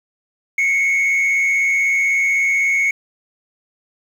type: tone with frequency modulation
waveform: sine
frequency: 2200 Hz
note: C#7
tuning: 14 cents flat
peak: -11 dBFS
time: 0.58-2.91 s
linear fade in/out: 5 ms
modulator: 83.9 Hz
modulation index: 0.63
effects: tanh soft clip ceiling -13 dBFS + 7-bit